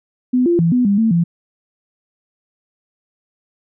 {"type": "tone with pitch steps", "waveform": "sine", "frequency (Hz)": [251.4, 344.8, 167, 248.3, 200.8, 224.2, 169.8], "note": ["B3", "F4", "E3", "B3", "G3", "A3", "F3"], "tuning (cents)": [31, -22, 23, 9, 42, 33, -48], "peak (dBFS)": -11, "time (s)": [0.33, 1.24], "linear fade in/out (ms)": 10, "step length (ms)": 130, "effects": []}